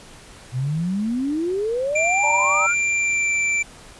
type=exponential sweep; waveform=sine; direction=up; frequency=120.5 to 1480 Hz; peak=-20 dBFS; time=0.52-2.75 s; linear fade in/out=50 ms
type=tone with pitch glide; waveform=square; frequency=2365 to 2342 Hz; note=D7 to D7; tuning=+12 to -5 cents; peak=-19 dBFS; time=1.95-3.63 s; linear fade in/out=10 ms; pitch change=-17 cents; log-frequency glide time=2.93-3.36 s
type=chord; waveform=sine; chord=G minor; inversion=second; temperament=just; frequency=588 / 784 / 940.8 Hz; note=D5 / G5 / Bb5; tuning=+2 / 0 / +16 cents; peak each=-27 / -29 / -25 dBFS; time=2.23-2.67 s; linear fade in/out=10 ms
effects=pink hiss -44 dBFS RMS until 3.99 s + resampled to 24000 Hz